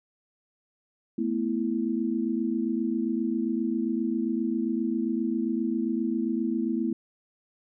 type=chord; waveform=sine; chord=A suspended second; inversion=none; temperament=just; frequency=220 / 247.5 / 330 Hz; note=A3 / B3 / E4; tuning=0 / +4 / +2 cents; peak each=-29 dBFS; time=1.18-6.93 s; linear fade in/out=5 ms; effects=none